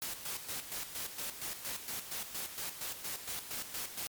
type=noise with tremolo; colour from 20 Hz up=white; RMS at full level=-39 dBFS; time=0.02-4.07 s; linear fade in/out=0 ms; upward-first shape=square; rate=4.3 Hz; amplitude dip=60%; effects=MP3 96 kbps